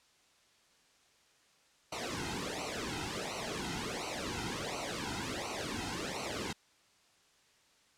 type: noise with flanger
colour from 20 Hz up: pink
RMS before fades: -38 dBFS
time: 1.92-6.53 s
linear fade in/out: 5 ms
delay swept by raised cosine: 0.58 to 1.78 ms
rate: 1.4 Hz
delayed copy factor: -1
effects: white hiss -67 dBFS RMS until 7.97 s + low-pass 7000 Hz 12 dB/octave